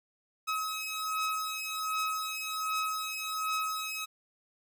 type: beating tone pair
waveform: sawtooth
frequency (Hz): 1277 / 1278.3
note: D#6 / D#6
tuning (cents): +45 / +46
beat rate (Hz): 1.3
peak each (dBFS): -31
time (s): 0.47-4.06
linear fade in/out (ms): 20
effects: none